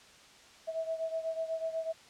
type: beating tone pair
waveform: sine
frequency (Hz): 647 / 655.1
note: E5 / E5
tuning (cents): -32 / -11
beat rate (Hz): 8.1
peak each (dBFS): -34 / -38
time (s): 0.67-1.93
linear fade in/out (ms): 20
effects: white hiss -56 dBFS RMS until 2.09 s + low-pass 6000 Hz 12 dB/octave